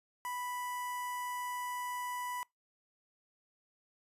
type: tone with notch filter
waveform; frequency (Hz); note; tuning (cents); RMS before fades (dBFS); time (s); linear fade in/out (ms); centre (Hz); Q
sawtooth; 987.8; B5; 0; -39; 0.25-2.43; 0; 4000; 0.73
effects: noise-tail reverb RT60 0.2 s tail -26 dB re dry + resampled to 32000 Hz